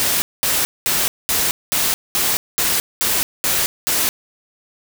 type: noise bursts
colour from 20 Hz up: white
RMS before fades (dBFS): -18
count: 10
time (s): 0-4.09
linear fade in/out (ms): 0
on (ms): 220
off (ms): 210
effects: none